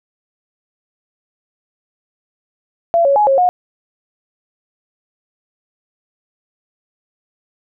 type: tone with pitch steps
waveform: sine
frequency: 678 / 557 / 838 / 542 / 722 Hz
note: E5 / C#5 / G#5 / C#5 / F#5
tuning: +49 / +8 / +15 / -39 / -43 cents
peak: -9 dBFS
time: 2.94-3.49 s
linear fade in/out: 0 ms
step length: 110 ms
effects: none